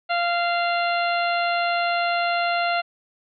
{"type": "harmonic tone", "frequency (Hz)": 693, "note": "F5", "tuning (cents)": -14, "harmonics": [1, 2, 3, 4, 5, 6], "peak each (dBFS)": [-22, -26, -30, -30, -37, -34], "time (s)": [0.09, 2.82], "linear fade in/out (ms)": 20, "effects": []}